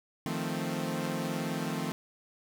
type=chord; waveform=sawtooth; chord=F dominant seventh; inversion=third; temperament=equal; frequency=155.56 / 174.61 / 220 / 261.6 Hz; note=Eb3 / F3 / A3 / C4; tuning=0 / 0 / 0 / 0 cents; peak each=-33 dBFS; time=0.26-1.92 s; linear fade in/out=0 ms; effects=none